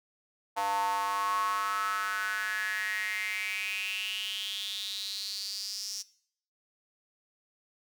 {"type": "tone with high-pass filter sweep", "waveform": "square", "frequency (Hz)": 99.7, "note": "G2", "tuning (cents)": 30, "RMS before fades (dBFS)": -33, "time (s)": [0.56, 6.03], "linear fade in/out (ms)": 20, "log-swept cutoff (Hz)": [820, 5600], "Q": 7.3, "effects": ["noise-tail reverb RT60 0.6 s tail -18 dB re dry"]}